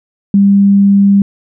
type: tone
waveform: sine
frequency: 199.1 Hz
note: G3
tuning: 27 cents sharp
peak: -4 dBFS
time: 0.34-1.22 s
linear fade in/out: 2 ms
effects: none